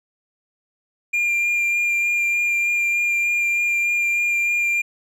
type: tone with vibrato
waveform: triangle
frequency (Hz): 2397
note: D7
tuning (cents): +35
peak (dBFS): -16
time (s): 1.13-4.82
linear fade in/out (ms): 10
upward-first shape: sine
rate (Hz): 3.3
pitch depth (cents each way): 11
effects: none